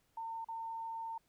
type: tone with dropouts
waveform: sine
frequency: 907 Hz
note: A#5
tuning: 48 cents flat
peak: -39 dBFS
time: 0.17-1.18 s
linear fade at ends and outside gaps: 5 ms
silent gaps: 0.446-0.485 s
effects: pink hiss -75 dBFS RMS until 1.28 s